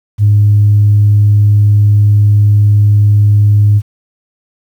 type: tone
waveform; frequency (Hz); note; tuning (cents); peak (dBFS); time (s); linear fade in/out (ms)
sine; 103.7; G#2; -2; -3; 0.18-3.82; 50
effects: tanh soft clip ceiling 0 dBFS + 7-bit